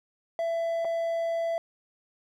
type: tone with dropouts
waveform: triangle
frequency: 667 Hz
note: E5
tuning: 20 cents sharp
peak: -24 dBFS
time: 0.39-1.58 s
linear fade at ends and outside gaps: 1 ms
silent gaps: 0.847-0.851 s
effects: none